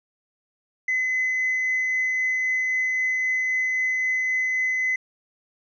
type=tone with tremolo; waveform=triangle; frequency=2030 Hz; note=B6; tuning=47 cents sharp; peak=-17 dBFS; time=0.88-4.96 s; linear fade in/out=5 ms; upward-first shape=triangle; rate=3.8 Hz; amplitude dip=25%; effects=tanh soft clip ceiling -17 dBFS + resampled to 16000 Hz